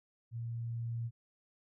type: tone with level ramp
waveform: sine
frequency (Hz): 116.54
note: A#2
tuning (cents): 0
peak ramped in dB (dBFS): -37 to -34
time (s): 0.31-1.11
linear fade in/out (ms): 50
effects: none